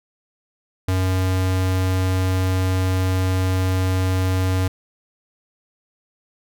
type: tone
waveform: square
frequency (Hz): 93.2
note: F#2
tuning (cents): +13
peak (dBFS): -18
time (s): 0.88-4.68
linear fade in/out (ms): 5
effects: none